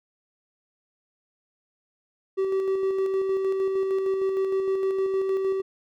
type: tone with tremolo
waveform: triangle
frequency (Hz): 384.6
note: G4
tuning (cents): -33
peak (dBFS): -19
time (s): 2.37-5.62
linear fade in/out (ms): 20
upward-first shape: square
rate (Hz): 6.5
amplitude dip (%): 30
effects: none